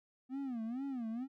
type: tone with vibrato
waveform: triangle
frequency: 248.4 Hz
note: B3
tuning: 10 cents sharp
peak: -35 dBFS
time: 0.29-1.28 s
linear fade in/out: 50 ms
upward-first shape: sine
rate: 2.2 Hz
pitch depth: 200 cents each way
effects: none